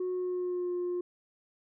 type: tone with pitch glide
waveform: sine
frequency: 365.7 to 355.3 Hz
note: F#4 to F4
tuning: -20 to +30 cents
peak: -28 dBFS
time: 0-1.01 s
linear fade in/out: 5 ms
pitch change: -50 cents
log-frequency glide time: 0.1-0.73 s
effects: tanh soft clip ceiling -28 dBFS